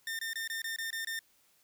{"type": "tone bursts", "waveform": "sawtooth", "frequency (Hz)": 1810, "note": "A6", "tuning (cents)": 48, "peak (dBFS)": -31, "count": 8, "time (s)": [0.07, 1.191], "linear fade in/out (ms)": 2, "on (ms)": 120, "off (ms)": 23, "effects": ["white hiss -68 dBFS RMS until 1.63 s"]}